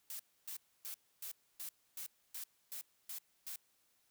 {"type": "noise bursts", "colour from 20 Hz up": "blue", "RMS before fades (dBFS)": -45, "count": 10, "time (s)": [0.1, 3.56], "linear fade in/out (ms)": 2, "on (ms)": 94, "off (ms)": 280, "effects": ["white hiss -75 dBFS RMS until 4.1 s"]}